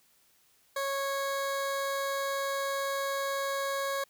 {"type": "tone", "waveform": "20% pulse", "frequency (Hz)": 551, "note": "C#5", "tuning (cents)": -11, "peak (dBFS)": -25, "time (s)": [0.76, 4.04], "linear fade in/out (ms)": 5, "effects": ["white hiss -66 dBFS RMS until 4.09 s"]}